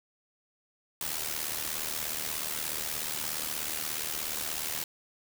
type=noise with amplitude modulation; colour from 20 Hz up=white; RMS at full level=-31 dBFS; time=1.01-4.84 s; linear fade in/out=2 ms; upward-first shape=sine; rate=76.8 Hz; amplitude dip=70%; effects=none